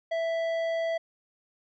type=tone with tanh clipping; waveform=sine; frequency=660 Hz; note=E5; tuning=2 cents sharp; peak=-28 dBFS; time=0.11-0.98 s; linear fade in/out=10 ms; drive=11 dB; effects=none